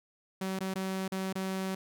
sawtooth tone with dropouts, 190 Hz, F#3, 46 cents sharp, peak -28 dBFS, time 0.41-1.75 s, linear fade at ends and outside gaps 5 ms, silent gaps 0.591-0.606 / 0.74-0.756 / 1.08-1.119 / 1.328-1.354 s, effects none

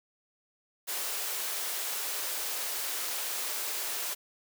white high-pass noise, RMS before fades -34 dBFS, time 0.87-4.15 s, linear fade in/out 20 ms, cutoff 370 Hz, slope 24 dB/octave, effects none

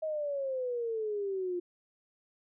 sine exponential sweep, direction down, 637 to 349.2 Hz, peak -31 dBFS, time 0.02-1.6 s, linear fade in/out 10 ms, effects none

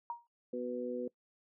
sine tone with exponential decay, 944 Hz, A#5, 22 cents sharp, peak -33 dBFS, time 0.1-0.27 s, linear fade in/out 1 ms, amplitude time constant 35 ms
harmonic tone, 123.47 Hz, B2, in tune, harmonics 2 / 3 / 4, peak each -40 / -41 / -38 dBFS, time 0.53-1.08 s, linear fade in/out 5 ms
effects noise-tail reverb RT60 0.1 s tail -22 dB re dry

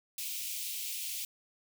white high-pass noise, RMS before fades -38 dBFS, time 0.18-1.25 s, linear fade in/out 2 ms, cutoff 2300 Hz, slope 48 dB/octave, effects none

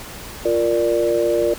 sine chord, Bb major, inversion second, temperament equal, 349.2 / 466.2 / 587.3 Hz, F4 / Bb4 / D5, 0 / 0 / 0 cents, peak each -20 / -20 / -19 dBFS, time 0.45-1.54 s, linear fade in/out 5 ms, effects pink hiss -35 dBFS RMS until 1.58 s

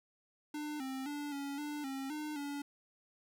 square tone with pitch steps, 299.3 / 264.4 / 291.7 / 280.4 / 295.7 / 269.4 / 302.7 / 285.6 Hz, D4 / C4 / D4 / C#4 / D4 / C#4 / D#4 / D4, +33 / +18 / -12 / +20 / +12 / -49 / -48 / -48 cents, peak -39 dBFS, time 0.54-2.62 s, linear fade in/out 5 ms, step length 260 ms, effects none

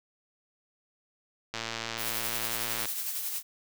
click train, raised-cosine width 0.2 ms, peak -16 dBFS, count 151, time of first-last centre 1.54-2.856 s, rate 114 Hz
blue noise with tremolo, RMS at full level -32 dBFS, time 1.97-3.43 s, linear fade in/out 50 ms, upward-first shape triangle, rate 11 Hz, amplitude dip 45%
effects none

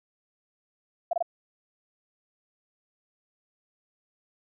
sine tone bursts, 687 Hz, F5, 29 cents flat, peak -22 dBFS, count 3, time 1.11-1.226 s, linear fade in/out 5 ms, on 22 ms, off 25 ms, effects none

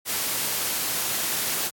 white noise, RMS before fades -26 dBFS, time 0.05-1.71 s, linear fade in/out 50 ms, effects high-pass 100 Hz 12 dB/octave + AAC 64 kbps

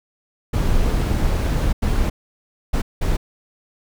brown noise bursts at uneven times, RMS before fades -18 dBFS, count 4, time 0.53-1.73 / 1.82-2.1 / 2.73-2.82 / 3.01-3.17 s, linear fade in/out 10 ms, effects none

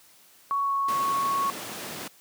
sine tone with pitch glide, 1116 to 1106.4 Hz, C#6 to C#6, +11 to -4 cents, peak -23 dBFS, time 0.51-1.5 s, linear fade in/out 0 ms, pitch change -15 cents, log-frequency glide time 0.62-0.73 s
pink high-pass noise, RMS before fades -37 dBFS, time 0.88-2.08 s, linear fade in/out 5 ms, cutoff 180 Hz, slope 12 dB/octave
effects white hiss -56 dBFS RMS until 2.2 s + high-pass 100 Hz 12 dB/octave

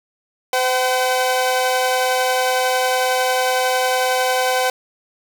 sawtooth tone pair together, 511 / 761 Hz, C5 / F#5, -41 / +48 cents, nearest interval perfect fifth, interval 689 cents, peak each -15 dBFS, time 0.53-4.7 s, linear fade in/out 2 ms, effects none

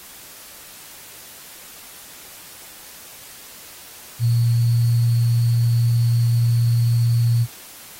sine tone with sample-and-hold, 118 Hz, A#2, 22 cents sharp, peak -14 dBFS, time 4.19-7.47 s, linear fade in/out 50 ms, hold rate 4410 Hz, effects white hiss -41 dBFS RMS until 7.99 s + AAC 48 kbps

